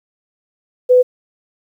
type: tone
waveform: sine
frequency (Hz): 501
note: B4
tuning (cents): +25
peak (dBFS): -6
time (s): 0.89-1.03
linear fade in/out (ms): 20
effects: 8-bit